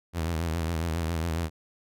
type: tone with vibrato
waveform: sawtooth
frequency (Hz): 82.41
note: E2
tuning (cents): 0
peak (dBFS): -23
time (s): 0.13-1.5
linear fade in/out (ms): 50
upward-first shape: triangle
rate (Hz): 7.3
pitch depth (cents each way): 100
effects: none